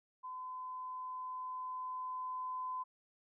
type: tone with level ramp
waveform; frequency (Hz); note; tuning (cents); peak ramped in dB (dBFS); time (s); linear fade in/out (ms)
sine; 1018; C6; -48; -42 to -37; 0.23-2.84; 20
effects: none